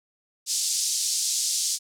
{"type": "band-pass noise", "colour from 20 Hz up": "pink", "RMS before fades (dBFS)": -26, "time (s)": [0.46, 1.79], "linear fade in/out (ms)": 50, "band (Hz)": [4800, 9000], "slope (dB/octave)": 24, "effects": []}